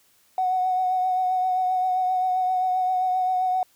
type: tone with vibrato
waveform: triangle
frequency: 740 Hz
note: F#5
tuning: in tune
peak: -16 dBFS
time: 0.38-3.63 s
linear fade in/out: 2 ms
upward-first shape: triangle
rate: 7.6 Hz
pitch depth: 28 cents each way
effects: tanh soft clip ceiling -18 dBFS + white hiss -61 dBFS RMS until 3.75 s